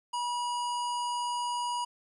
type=harmonic tone; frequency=967 Hz; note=B5; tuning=37 cents flat; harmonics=1 / 3 / 5 / 7 / 9 / 10; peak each=-30 / -40 / -44 / -47 / -49 / -50 dBFS; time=0.13-1.85 s; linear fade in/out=10 ms; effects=11-bit